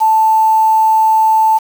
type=tone with quantisation; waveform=sine; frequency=880 Hz; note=A5; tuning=in tune; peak=-7 dBFS; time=0-1.59 s; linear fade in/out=20 ms; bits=5; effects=none